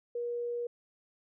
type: tone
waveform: sine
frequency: 478 Hz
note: A#4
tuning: 43 cents sharp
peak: -32 dBFS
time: 0.15-0.67 s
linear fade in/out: 5 ms
effects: none